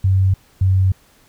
sine tone pair in turn, 95.2 / 94.54 Hz, F#2 / F#2, +50 / +38 cents, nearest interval unison, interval 12 cents, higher first, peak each -11 dBFS, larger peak neither, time 0.04-0.34 / 0.61-0.92 s, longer second, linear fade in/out 5 ms, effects pink hiss -53 dBFS RMS until 1.28 s

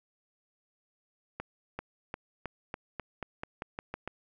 accelerating click train, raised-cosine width 0.5 ms, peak -21 dBFS, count 12, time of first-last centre 1.4-4.076 s, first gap 390 ms, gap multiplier 0.9, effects none

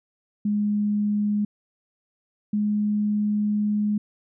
sine tone pair in turn, 207.7 / 209 Hz, G#3 / G#3, 0 / +11 cents, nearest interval unison, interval 11 cents, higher second, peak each -20 dBFS, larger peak neither, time 0.45-1.45 / 2.53-3.98 s, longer second, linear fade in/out 5 ms, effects none

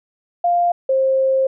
sine tone pair in turn, 698.5 / 530.9 Hz, F5 / C5, 0 / +25 cents, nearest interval perfect fourth, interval 475 cents, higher first, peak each -13 dBFS, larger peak neither, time 0.44-0.72 / 0.89-1.47 s, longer second, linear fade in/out 5 ms, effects none

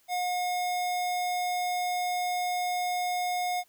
square tone, 720 Hz, F#5, 47 cents flat, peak -28 dBFS, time 0.08-3.64 s, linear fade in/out 50 ms, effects white hiss -65 dBFS RMS until 3.68 s

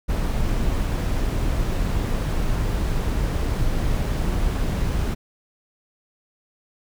brown noise, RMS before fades -22 dBFS, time 0.08-5.15 s, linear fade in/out 20 ms, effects none

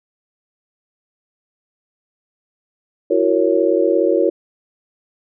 sine chord, F# dominant seventh, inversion third, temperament just, 333 / 370 / 462.5 / 555 Hz, E4 / F#4 / A#4 / C#5, +18 / 0 / -14 / +2 cents, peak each -18 dBFS, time 3.1-4.3 s, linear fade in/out 10 ms, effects none

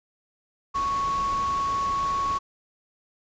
sine tone in noise, 1108.7 Hz, C#6, in tune, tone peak -23 dBFS, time 0.74-2.39 s, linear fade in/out 20 ms, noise pink, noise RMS -37 dBFS, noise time 0.74-2.39 s, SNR +11 dB, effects resampled to 16000 Hz

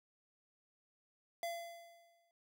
square tone with exponential decay, 681 Hz, F5, 44 cents flat, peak -37 dBFS, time 1.43-2.31 s, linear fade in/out 1 ms, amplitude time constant 190 ms, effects none

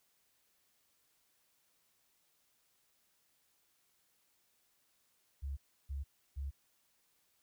sine tone bursts, 69.3 Hz, C#2, in tune, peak -37 dBFS, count 3, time 5.42-6.51 s, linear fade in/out 20 ms, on 150 ms, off 320 ms, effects white hiss -75 dBFS RMS until 7.42 s

